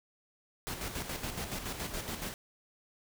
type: noise with tremolo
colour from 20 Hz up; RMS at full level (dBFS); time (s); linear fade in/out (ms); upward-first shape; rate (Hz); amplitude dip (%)
pink; -37; 0.67-2.34; 0; square; 7.1; 50
effects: none